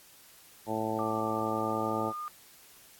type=harmonic tone; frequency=110 Hz; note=A2; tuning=in tune; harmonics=1 / 2 / 3 / 4 / 5 / 6 / 7 / 8; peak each=-41 / -37 / -36 / -38 / -37 / -39 / -38 / -36 dBFS; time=0.66-2.13 s; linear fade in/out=50 ms
type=tone with pitch glide; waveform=sine; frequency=1181 to 1217 Hz; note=D6 to D#6; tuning=+9 to -39 cents; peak=-35 dBFS; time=0.99-2.28 s; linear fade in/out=0 ms; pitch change=+52 cents; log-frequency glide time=1.27-2.13 s
effects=white hiss -56 dBFS RMS until 2.99 s + AAC 64 kbps